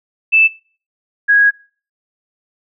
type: tone pair in turn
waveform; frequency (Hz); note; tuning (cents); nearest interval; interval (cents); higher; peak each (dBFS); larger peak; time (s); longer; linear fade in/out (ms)
sine; 2637 / 1652.8; E7 / G#6; 0 / -9; minor sixth; 809; first; -7; neither; 0.32-0.48 / 1.28-1.51; second; 20
effects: noise-tail reverb RT60 0.4 s tail -20 dB re dry